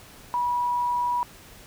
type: tone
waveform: sine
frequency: 972 Hz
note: B5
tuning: 28 cents flat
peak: -22 dBFS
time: 0.34-1.23 s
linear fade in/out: 0 ms
effects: pink hiss -48 dBFS RMS until 1.66 s